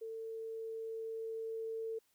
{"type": "tone with level ramp", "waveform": "sine", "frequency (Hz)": 448.4, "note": "A4", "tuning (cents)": 33, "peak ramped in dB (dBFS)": [-41, -37], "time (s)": [0.01, 1.99], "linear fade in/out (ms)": 10, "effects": ["white hiss -75 dBFS RMS until 2.14 s"]}